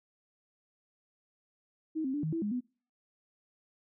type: tone with pitch steps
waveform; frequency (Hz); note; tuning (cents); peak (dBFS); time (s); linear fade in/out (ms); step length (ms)
sine; 316 / 264.1 / 292.7 / 157.1 / 329.8 / 207.4 / 248.4; D#4 / C4 / D4 / D#3 / E4 / G#3 / B3; +27 / +16 / -6 / +17 / +1 / -2 / +10; -30; 1.95-2.608; 20; 94
effects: noise-tail reverb RT60 0.4 s tail -25 dB re dry